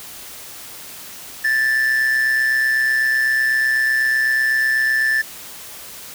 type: tone with amplitude modulation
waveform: triangle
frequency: 1760 Hz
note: A6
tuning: in tune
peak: -11 dBFS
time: 1.44-5.22 s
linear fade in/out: 10 ms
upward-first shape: sine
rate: 128 Hz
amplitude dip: 45%
effects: white hiss -36 dBFS RMS until 6.14 s